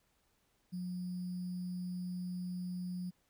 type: tone with sample-and-hold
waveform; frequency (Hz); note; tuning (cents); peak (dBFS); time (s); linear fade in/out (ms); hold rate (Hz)
sine; 180; F#3; -47; -37; 0.72-3.11; 20; 4900
effects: pink hiss -75 dBFS RMS until 3.29 s